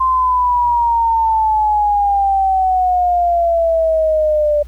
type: exponential sweep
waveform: sine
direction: down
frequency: 1046.5 to 587.3 Hz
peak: -11 dBFS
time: 0-4.63 s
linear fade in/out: 10 ms
effects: added 60 Hz sine -30 dBFS peak until 4.67 s + pink hiss -52 dBFS RMS until 4.67 s